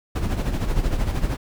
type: noise with tremolo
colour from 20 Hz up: brown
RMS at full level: -20 dBFS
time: 0.15-1.37 s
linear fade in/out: 10 ms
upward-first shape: sine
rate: 13 Hz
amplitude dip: 60%
effects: none